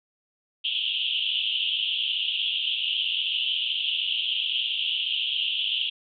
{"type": "band-pass noise", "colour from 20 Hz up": "pink", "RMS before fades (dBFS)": -27, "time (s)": [0.64, 5.9], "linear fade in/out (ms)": 10, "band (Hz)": [2800, 3400], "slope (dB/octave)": 96, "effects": []}